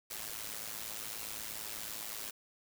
white noise with amplitude modulation, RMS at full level -39 dBFS, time 0.1-2.31 s, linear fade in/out 10 ms, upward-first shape sine, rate 108 Hz, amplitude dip 75%, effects none

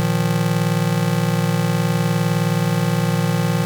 square chord, Bb suspended fourth, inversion none, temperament just, 116.54 / 155.39 / 174.81 Hz, Bb2 / Eb3 / F3, 0 / -2 / +2 cents, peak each -23 / -21 / -21 dBFS, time 0-3.65 s, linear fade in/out 0 ms, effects none

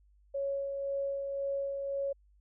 sine tone with tremolo, 554.4 Hz, C#5, in tune, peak -30 dBFS, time 0.34-2.13 s, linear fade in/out 10 ms, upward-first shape sine, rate 1.9 Hz, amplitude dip 35%, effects added 50 Hz sine -61 dBFS peak until 2.4 s

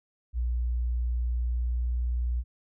sine tone with pitch glide, 60 to 60.35 Hz, B1 to B1, -49 to -39 cents, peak -25 dBFS, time 0.33-2.44 s, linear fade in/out 50 ms, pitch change +10 cents, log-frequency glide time 1.36-1.83 s, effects none

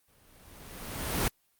pink noise with exponential growth, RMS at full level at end -26 dBFS, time 0.08-1.28 s, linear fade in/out 2 ms, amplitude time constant 260 ms, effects white hiss -71 dBFS RMS until 1.59 s + Opus 32 kbps

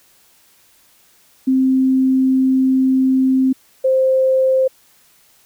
sine tone pair in turn, 262.1 / 524.2 Hz, C4 / C5, +3 / +3 cents, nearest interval octave, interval 1200 cents, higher second, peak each -11 dBFS, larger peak neither, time 1.47-3.53 / 3.84-4.68 s, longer first, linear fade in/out 10 ms, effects white hiss -53 dBFS RMS until 5.45 s

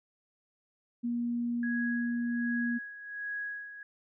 sine tone, 238.2 Hz, A#3, 38 cents sharp, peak -29 dBFS, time 1.03-2.79 s, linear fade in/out 20 ms
sine tone with tremolo, 1661.2 Hz, G#6, in tune, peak -33 dBFS, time 1.63-3.83 s, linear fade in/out 2 ms, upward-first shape sine, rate 1.3 Hz, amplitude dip 70%
effects none

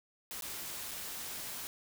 white noise with dropouts, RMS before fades -42 dBFS, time 0.31-1.67 s, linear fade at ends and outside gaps 0 ms, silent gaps 0.41-0.422 / 0.911-0.915 s, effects none

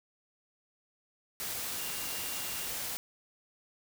sine tone in noise, 2794 Hz, F7, in tune, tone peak -47 dBFS, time 1.79-2.66 s, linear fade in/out 0 ms, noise white, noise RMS -37 dBFS, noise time 1.4-2.97 s, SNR -13 dB, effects none

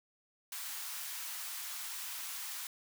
white high-pass noise, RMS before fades -42 dBFS, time 0.52-2.67 s, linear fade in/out 2 ms, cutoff 870 Hz, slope 24 dB/octave, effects none

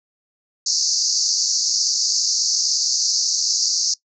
pink band-pass noise, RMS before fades -20 dBFS, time 0.66-3.94 s, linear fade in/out 5 ms, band 4500 to 6700 Hz, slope 96 dB/octave, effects noise-tail reverb RT60 0.1 s tail -20 dB re dry

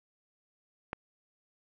click, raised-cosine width 0.5 ms, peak -19 dBFS, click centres 0.931 s, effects none

